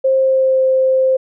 sine tone with pitch glide, 530 to 523.6 Hz, C5 to C5, +22 to +1 cents, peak -10 dBFS, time 0.04-1.17 s, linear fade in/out 10 ms, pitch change -21 cents, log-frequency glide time 0.16-0.62 s, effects none

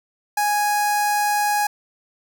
sawtooth tone with notch filter, 830 Hz, G#5, 1 cent flat, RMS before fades -20 dBFS, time 0.37-1.67 s, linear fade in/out 5 ms, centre 3200 Hz, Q 1.3, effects none

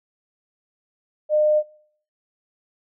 sine tone, 607 Hz, D#5, 43 cents flat, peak -15 dBFS, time 1.29-1.63 s, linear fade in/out 50 ms, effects noise-tail reverb RT60 0.5 s tail -17 dB re dry

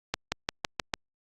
accelerating click train, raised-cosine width 0.2 ms, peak -9 dBFS, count 6, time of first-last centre 0.14-0.938 s, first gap 180 ms, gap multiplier 0.94, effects Opus 48 kbps

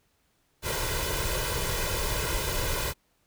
pink noise with comb filter, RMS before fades -29 dBFS, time 0.62-2.94 s, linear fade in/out 50 ms, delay 2 ms, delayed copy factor +0.75, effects pink hiss -70 dBFS RMS until 3.26 s

